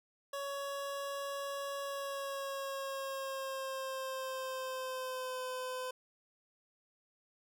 25% pulse tone with pitch glide, 559 to 509.7 Hz, C#5 to C5, +14 to -45 cents, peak -34 dBFS, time 0.33-5.91 s, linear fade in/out 5 ms, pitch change -159 cents, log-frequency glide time 1.81-5.42 s, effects none

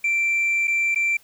sine tone with dropouts, 2349 Hz, D7, in tune, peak -16 dBFS, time 0.04-1.17 s, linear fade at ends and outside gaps 5 ms, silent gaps 0.673-0.678 / 0.947-0.958 s, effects tanh soft clip ceiling -17 dBFS + white hiss -55 dBFS RMS until 1.23 s

